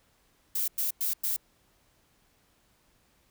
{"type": "noise bursts", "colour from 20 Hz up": "violet", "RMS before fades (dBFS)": -29, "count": 4, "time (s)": [0.55, 1.364], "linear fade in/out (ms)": 5, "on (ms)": 130, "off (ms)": 98, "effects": ["pink hiss -67 dBFS RMS until 3.3 s"]}